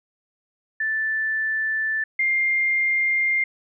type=tone pair in turn; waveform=sine; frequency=1760 / 2110 Hz; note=A6 / C7; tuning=0 / +14 cents; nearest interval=minor third; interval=314 cents; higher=second; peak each=-21 / -18 dBFS; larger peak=second; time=0.8-2.04 / 2.19-3.44 s; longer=second; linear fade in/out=5 ms; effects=none